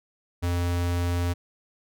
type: tone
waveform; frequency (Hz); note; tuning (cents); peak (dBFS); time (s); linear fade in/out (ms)
square; 87.4; F2; +2; -24; 0.42-1.34; 20
effects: none